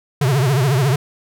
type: tone with vibrato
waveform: square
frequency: 134.3 Hz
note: C3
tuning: 46 cents sharp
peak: -14 dBFS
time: 0.21-0.96 s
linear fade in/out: 5 ms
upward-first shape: triangle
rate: 14 Hz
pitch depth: 210 cents each way
effects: none